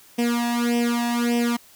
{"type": "tone with flanger", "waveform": "sawtooth", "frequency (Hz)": 237.8, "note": "A#3", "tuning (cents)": 35, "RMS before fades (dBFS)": -22, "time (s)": [0.18, 1.57], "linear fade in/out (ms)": 10, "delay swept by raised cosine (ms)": [0.36, 1.14], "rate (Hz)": 1.7, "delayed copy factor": 0.9, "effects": ["white hiss -51 dBFS RMS until 1.75 s"]}